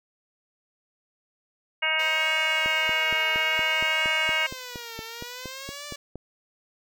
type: harmonic tone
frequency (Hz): 315.7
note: D#4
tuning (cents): +25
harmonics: 2 / 3 / 4 / 5 / 6 / 7 / 8 / 9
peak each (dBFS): -35 / -34 / -36 / -30 / -35 / -25 / -36 / -28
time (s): 1.82-4.47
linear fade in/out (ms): 10
type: tone with vibrato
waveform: 5% pulse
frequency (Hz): 512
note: C5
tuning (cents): -38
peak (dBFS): -25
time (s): 1.99-5.96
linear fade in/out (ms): 5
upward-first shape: triangle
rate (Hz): 0.58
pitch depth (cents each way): 240
type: click train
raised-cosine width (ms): 2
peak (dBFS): -23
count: 16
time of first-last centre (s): 2.66-6.157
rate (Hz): 4.29
effects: none